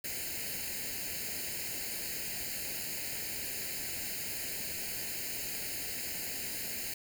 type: noise with comb filter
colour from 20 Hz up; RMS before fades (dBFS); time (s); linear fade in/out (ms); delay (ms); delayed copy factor
white; -38; 0.04-6.94; 5; 0.43; +0.9
effects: none